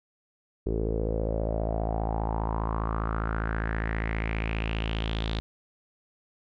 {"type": "tone with low-pass filter sweep", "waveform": "sawtooth", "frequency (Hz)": 54.9, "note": "A1", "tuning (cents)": -3, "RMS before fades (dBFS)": -29, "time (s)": [0.66, 5.4], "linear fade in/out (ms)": 0, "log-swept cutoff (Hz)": [400, 3800], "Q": 5.2, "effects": []}